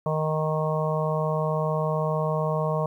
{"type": "harmonic tone", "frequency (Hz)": 155.56, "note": "D#3", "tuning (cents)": 0, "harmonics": [1, 3, 4, 5, 6, 7], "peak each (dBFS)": [-26, -30, -28, -37, -34, -32], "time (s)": [0.06, 2.86], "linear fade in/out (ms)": 2, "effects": ["10-bit"]}